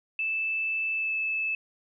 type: tone with pitch glide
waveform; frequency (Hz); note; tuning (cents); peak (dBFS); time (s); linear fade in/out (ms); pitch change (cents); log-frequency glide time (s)
sine; 2634 to 2616; E7 to E7; -2 to -14; -26; 0.19-1.55; 2; -12; 0.94-1.14
effects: none